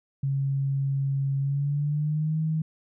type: tone with pitch glide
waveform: sine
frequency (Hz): 137.4 to 157.83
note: C#3 to D#3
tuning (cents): -15 to +25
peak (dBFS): -23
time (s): 0.23-2.62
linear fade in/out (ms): 5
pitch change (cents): +240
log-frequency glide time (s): 1.39-2.39
effects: none